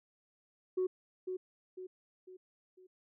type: tone with echo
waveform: sine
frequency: 370 Hz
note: F#4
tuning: in tune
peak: -28 dBFS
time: 0.77-0.87 s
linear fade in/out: 10 ms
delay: 500 ms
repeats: 4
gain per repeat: -7 dB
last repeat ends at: 2.87 s
effects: tanh soft clip ceiling -26 dBFS